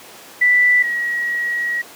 sine tone pair in turn, 1975.5 / 1909.3 Hz, B6 / A#6, 0 / +41 cents, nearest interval minor second, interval 59 cents, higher first, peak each -10 / -18 dBFS, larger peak first, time 0.41-0.83 / 0.83-1.82 s, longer second, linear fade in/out 10 ms, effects pink hiss -39 dBFS RMS until 1.95 s + high-pass 300 Hz 12 dB/octave

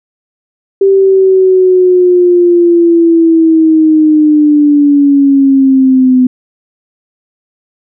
sine linear sweep, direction down, 392 to 252.1 Hz, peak -3 dBFS, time 0.81-6.27 s, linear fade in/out 5 ms, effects none

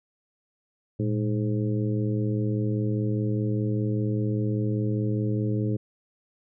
harmonic tone with a mistuned harmonic, 105 Hz, G#2, 19 cents sharp, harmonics 1 / 2 / 3 / 4 / 5, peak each -25 / -30 / -31 / -34 / -39 dBFS, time 0.99-5.77 s, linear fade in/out 10 ms, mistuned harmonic 1, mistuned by +150 cents, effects none

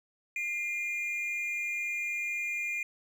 triangle tone pair together, 2093 / 2417 Hz, C7 / D7, 0 / +49 cents, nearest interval major second, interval 249 cents, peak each -37 / -30 dBFS, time 0.36-2.83 s, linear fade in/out 2 ms, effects none

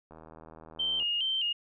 click train, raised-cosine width 1 ms, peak -35 dBFS, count 74, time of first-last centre 0.11-1.025 s, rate 79.8 Hz
sine tone with vibrato, 2982 Hz, F#7, 13 cents sharp, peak -27 dBFS, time 0.79-1.53 s, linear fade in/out 10 ms, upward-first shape square, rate 2.4 Hz, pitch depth 77 cents each way
effects none

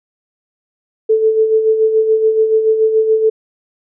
sine tone with tremolo, 439.6 Hz, A4, 2 cents flat, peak -7 dBFS, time 1.09-3.3 s, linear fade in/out 10 ms, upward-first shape sine, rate 7 Hz, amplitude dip 55%, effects none

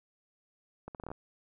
accelerating click train, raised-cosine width 1 ms, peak -28 dBFS, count 8, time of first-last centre 0.88-1.116 s, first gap 68 ms, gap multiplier 0.75, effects none

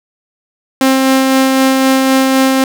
sawtooth tone with tremolo, 265.1 Hz, C4, 23 cents sharp, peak -3 dBFS, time 0.81-2.64 s, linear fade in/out 2 ms, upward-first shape sine, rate 3.9 Hz, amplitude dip 25%, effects none

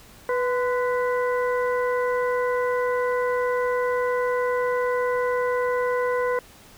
harmonic tone with a mistuned harmonic, 493.9 Hz, B4, in tune, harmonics 1 / 2 / 3 / 4, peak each -22 / -28 / -32 / -34 dBFS, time 0.29-6.39 s, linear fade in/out 2 ms, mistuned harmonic 2, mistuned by +54 cents, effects pink hiss -49 dBFS RMS until 6.77 s

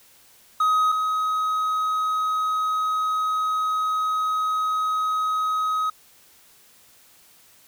triangle tone pair in turn, 1261 / 1265.5 Hz, D#6 / D#6, +23 / +29 cents, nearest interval unison, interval 6 cents, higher second, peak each -15 / -19 dBFS, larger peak first, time 0.6-0.92 / 0.92-5.9 s, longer second, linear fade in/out 5 ms, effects white hiss -54 dBFS RMS until 7.67 s

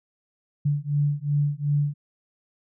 sine beating tone pair, 144 / 146.7 Hz, D3 / D3, -34 / -2 cents, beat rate 2.7 Hz, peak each -24 dBFS, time 0.65-1.94 s, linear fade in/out 10 ms, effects none

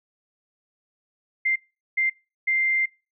sine tone bursts at uneven times, 2093 Hz, C7, in tune, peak -19 dBFS, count 3, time 1.45-1.56 / 1.97-2.1 / 2.47-2.86 s, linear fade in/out 10 ms, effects noise-tail reverb RT60 0.3 s tail -25 dB re dry

